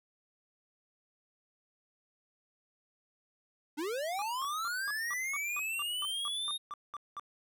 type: linear sweep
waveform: square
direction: up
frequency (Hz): 279.3 to 3729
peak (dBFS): -34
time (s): 3.77-6.58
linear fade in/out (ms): 20
type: tone bursts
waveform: triangle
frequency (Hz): 1174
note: D6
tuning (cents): -1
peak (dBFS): -36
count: 14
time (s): 4.19-7.196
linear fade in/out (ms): 0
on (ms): 29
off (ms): 200
effects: none